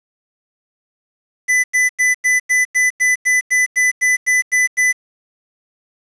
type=tone bursts; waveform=square; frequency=2000 Hz; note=B6; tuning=21 cents sharp; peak=-12 dBFS; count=14; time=1.48-4.929 s; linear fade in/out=20 ms; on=160 ms; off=93 ms; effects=resampled to 22050 Hz + 7-bit